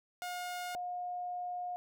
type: tone pair in turn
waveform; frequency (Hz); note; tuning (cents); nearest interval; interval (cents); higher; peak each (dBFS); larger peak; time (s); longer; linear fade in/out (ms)
sawtooth / sine; 716 / 716; F5 / F5; +43 / +43; unison; 0; neither; -34 / -36; first; 0.22-0.75 / 0.75-1.76; second; 0
effects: none